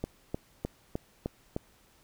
click train, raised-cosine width 2 ms, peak -18 dBFS, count 6, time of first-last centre 0.04-1.564 s, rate 3.28 Hz, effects pink hiss -63 dBFS RMS until 2.03 s

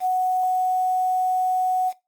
sine tone with quantisation, 740 Hz, F#5, in tune, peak -18 dBFS, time 0-1.93 s, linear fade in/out 50 ms, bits 7, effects noise-tail reverb RT60 0.2 s tail -18 dB re dry + Opus 24 kbps

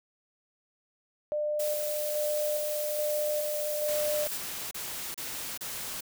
sine tone with tremolo, 599 Hz, D5, 34 cents sharp, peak -27 dBFS, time 1.32-4.27 s, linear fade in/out 0 ms, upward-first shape square, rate 1.2 Hz, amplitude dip 30%
blue noise, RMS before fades -36 dBFS, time 1.59-4.38 s, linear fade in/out 10 ms
white noise bursts, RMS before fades -37 dBFS, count 5, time 3.88-6.008 s, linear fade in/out 5 ms, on 400 ms, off 32 ms
effects none

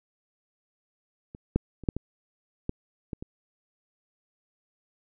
clicks, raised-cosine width 3 ms, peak -28 / -9 / -29 / -9 / -18 / -15 / -20 / -24 dBFS, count 8, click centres 1.349 / 1.56 / 1.837 / 1.888 / 1.966 / 2.694 / 3.132 / 3.225 s, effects none

